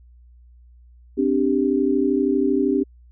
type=chord; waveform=sine; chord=C suspended second; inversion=none; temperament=just; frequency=261.6 / 294.3 / 392.4 Hz; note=C4 / D4 / G4; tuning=0 / +4 / +2 cents; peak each=-21 dBFS; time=1.17-2.84 s; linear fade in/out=20 ms; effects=added 60 Hz sine -46 dBFS peak until 3.11 s